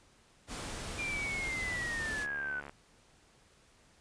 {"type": "noise", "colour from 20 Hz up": "pink", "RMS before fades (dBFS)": -41, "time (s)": [0.47, 2.27], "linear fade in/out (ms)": 50}
{"type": "linear sweep", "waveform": "sine", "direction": "down", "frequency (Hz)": [2406, 1474], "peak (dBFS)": -34, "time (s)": [0.98, 2.61], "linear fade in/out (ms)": 20}
{"type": "click train", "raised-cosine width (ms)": 0.5, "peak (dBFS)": -30, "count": 35, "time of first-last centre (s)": [2.22, 2.695], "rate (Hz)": 71.6}
{"effects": ["pink hiss -64 dBFS RMS until 4 s", "resampled to 22050 Hz"]}